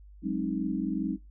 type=chord; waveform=sine; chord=Ab dominant seventh; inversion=third; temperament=equal with one note detuned; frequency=185 / 207.7 / 266.2 / 311.1 Hz; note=Gb3 / Ab3 / C4 / Eb4; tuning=0 / 0 / +30 / 0 cents; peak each=-33 dBFS; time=0.22-1.18 s; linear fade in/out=50 ms; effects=noise-tail reverb RT60 0.2 s tail -21 dB re dry + added 50 Hz sine -48 dBFS peak until 1.3 s